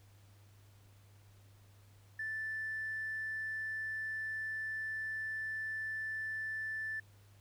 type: tone with tanh clipping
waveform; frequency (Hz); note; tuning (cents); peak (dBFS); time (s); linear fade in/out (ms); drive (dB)
triangle; 1760; A6; 0; -36; 2.19-7; 5; 1
effects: added 100 Hz sine -59 dBFS peak until 7.4 s + pink hiss -68 dBFS RMS until 7.4 s